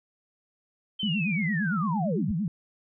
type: linear sweep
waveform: sine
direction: down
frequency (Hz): 3136 to 37.87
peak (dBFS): -29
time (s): 0.99-2.32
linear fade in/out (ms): 10
type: tone with vibrato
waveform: sine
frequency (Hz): 185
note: F#3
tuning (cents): 0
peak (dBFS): -25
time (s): 1.03-2.48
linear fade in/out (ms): 2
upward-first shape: sine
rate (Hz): 8.8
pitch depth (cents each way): 290
effects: none